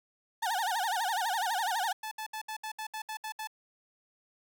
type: tone with vibrato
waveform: 35% pulse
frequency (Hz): 820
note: G#5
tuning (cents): -22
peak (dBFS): -27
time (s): 0.42-1.93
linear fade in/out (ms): 10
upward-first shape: sine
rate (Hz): 12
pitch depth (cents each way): 230
type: tone bursts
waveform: sawtooth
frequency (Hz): 869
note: A5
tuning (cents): -22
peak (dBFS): -32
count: 10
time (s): 2.03-3.473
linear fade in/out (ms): 5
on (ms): 84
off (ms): 67
effects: none